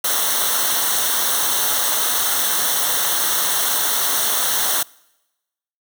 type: noise with comb filter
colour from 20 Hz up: white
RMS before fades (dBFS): -19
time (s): 0.04-4.83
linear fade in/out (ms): 5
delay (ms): 0.41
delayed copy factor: -0.8
effects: noise-tail reverb RT60 1.0 s tail -25 dB re dry